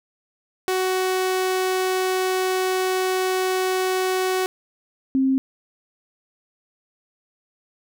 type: tone pair in turn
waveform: sawtooth / sine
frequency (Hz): 373 / 265.8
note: F#4 / C4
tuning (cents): +14 / +27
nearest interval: tritone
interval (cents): 587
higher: first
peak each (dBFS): -16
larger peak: neither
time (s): 0.68-4.46 / 5.15-5.38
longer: first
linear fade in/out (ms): 0
effects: none